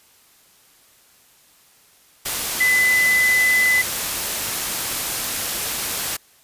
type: tone in noise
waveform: sine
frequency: 2011 Hz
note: B6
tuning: 31 cents sharp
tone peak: -14 dBFS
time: 2.6-3.82 s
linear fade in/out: 10 ms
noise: white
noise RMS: -24 dBFS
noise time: 2.25-6.17 s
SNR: +7 dB
effects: white hiss -54 dBFS RMS until 6.43 s + resampled to 32000 Hz